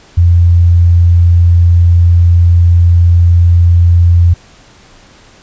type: tone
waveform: sine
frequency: 86.3 Hz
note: F2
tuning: 20 cents flat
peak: -3 dBFS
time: 0.17-4.34 s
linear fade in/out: 10 ms
effects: pink hiss -41 dBFS RMS until 5.42 s + resampled to 16000 Hz